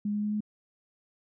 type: tone with pitch steps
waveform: sine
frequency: 206.8 / 208.2 / 209.7 / 211.1 Hz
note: G#3 / G#3 / G#3 / G#3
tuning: -7 / +5 / +17 / +29 cents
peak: -27 dBFS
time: 0.05-0.406 s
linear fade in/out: 5 ms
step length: 89 ms
effects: none